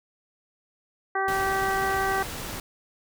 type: harmonic tone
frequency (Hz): 387.1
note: G4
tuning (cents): -22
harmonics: 1 / 2 / 3 / 4 / 5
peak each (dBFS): -30 / -27 / -30 / -30 / -33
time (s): 1.15-2.23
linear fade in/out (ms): 5
type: noise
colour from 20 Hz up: pink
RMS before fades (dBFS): -35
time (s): 1.28-2.6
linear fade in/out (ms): 2
effects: none